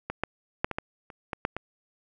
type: clicks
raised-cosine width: 0.5 ms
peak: -16 / -11 / -8 / -16 / -14 / -29 / -16 / -10 / -17 dBFS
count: 9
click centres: 0.1 / 0.236 / 0.645 / 0.713 / 0.785 / 1.102 / 1.332 / 1.451 / 1.566 s
effects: none